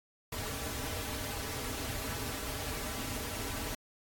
pink noise with comb filter, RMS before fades -38 dBFS, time 0.32-3.75 s, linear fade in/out 5 ms, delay 5.6 ms, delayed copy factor -1, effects AAC 64 kbps

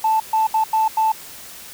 sine tone bursts at uneven times, 880 Hz, A5, in tune, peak -13 dBFS, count 5, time 0.04-0.2 / 0.33-0.47 / 0.54-0.64 / 0.73-0.88 / 0.97-1.12 s, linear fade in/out 5 ms, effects tanh soft clip ceiling -10 dBFS + white hiss -38 dBFS RMS until 1.73 s

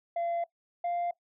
sine tone pair in turn, 684 / 696.8 Hz, F5 / F5, -36 / -4 cents, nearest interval unison, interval 32 cents, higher second, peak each -26 / -26 dBFS, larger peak neither, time 0.16-0.44 / 0.84-1.11 s, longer first, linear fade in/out 5 ms, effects noise-tail reverb RT60 0.1 s tail -20 dB re dry + tanh soft clip ceiling -27 dBFS

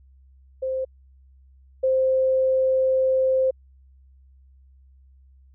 sine tone pair in turn, 523.3 / 523.3 Hz, C5 / C5, 0 / 0 cents, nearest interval unison, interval 0 cents, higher neither, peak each -23 / -17 dBFS, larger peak second, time 0.62-0.85 / 1.83-3.51 s, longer second, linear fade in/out 10 ms, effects added 66 Hz sine -50 dBFS peak until 5.54 s

